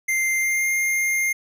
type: tone with pitch glide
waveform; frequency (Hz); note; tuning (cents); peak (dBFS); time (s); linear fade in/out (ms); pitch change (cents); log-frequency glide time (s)
square; 2093 to 2116; C7 to C7; 0 to +19; -20; 0.08-1.33; 10; +19; 0.37-0.68
effects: none